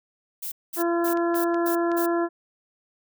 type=noise bursts; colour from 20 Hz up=violet; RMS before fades=-32 dBFS; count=6; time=0.42-2.064 s; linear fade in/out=10 ms; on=99 ms; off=210 ms
type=harmonic tone; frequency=340.8 Hz; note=F4; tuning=42 cents flat; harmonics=1 / 2 / 3 / 4 / 5; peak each=-22 / -28 / -32 / -34 / -36 dBFS; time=0.76-2.29 s; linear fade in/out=50 ms
type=clicks; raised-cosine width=0.2 ms; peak=-24 dBFS; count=5; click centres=1.082 / 1.173 / 1.344 / 1.544 / 1.917 s
effects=none